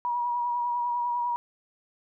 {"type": "tone with vibrato", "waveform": "sine", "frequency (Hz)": 963, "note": "B5", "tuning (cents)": -44, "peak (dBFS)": -25, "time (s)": [0.05, 1.36], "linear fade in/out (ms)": 0, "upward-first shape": "sine", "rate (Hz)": 10, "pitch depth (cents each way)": 25, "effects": []}